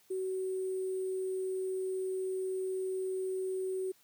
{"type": "tone with sample-and-hold", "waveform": "sine", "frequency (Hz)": 376.1, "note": "F#4", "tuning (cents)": 28, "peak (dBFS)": -32, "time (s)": [0.1, 3.92], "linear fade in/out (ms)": 10, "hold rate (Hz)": 8820, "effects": ["white hiss -66 dBFS RMS until 4.03 s", "high-pass 80 Hz 12 dB/octave"]}